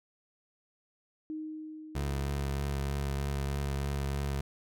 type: tone with exponential decay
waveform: sine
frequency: 311.1 Hz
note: D#4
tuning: in tune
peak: -34 dBFS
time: 1.3-3.79 s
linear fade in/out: 0 ms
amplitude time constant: 540 ms
type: tone with vibrato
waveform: 25% pulse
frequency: 69.7 Hz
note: C#2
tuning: 10 cents sharp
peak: -27 dBFS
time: 1.95-4.41 s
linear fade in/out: 5 ms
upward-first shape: triangle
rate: 3.2 Hz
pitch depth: 22 cents each way
effects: none